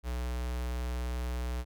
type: tone with notch filter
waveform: square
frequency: 61.4 Hz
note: B1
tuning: 9 cents flat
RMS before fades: -34 dBFS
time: 0.03-1.65 s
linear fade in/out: 50 ms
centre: 230 Hz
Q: 1.5
effects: none